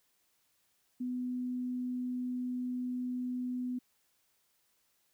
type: tone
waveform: sine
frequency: 249.7 Hz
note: B3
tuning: 19 cents sharp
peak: -33 dBFS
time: 1-3.79 s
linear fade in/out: 10 ms
effects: white hiss -74 dBFS RMS until 5.13 s